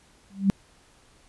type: tone with exponential growth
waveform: sine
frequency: 195.6 Hz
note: G3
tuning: 4 cents flat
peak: -13 dBFS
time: 0.3-0.5 s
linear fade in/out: 0 ms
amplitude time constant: 43 ms
effects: pink hiss -58 dBFS RMS until 1.28 s + resampled to 24000 Hz